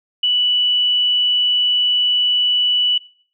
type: tone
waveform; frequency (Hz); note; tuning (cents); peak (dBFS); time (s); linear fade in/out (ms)
sine; 2960; F#7; 0; -13; 0.23-2.98; 5
effects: noise-tail reverb RT60 0.5 s tail -21 dB re dry